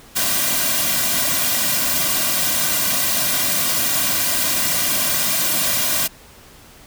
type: noise with comb filter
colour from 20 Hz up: white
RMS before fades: -19 dBFS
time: 0.15-6.08 s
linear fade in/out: 20 ms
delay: 2.3 ms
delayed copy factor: -0.85
effects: pink hiss -45 dBFS RMS until 6.86 s